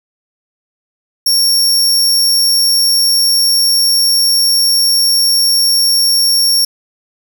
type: tone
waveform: sawtooth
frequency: 5510 Hz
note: F8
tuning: 24 cents flat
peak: -6 dBFS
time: 1.26-6.65 s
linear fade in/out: 5 ms
effects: 7-bit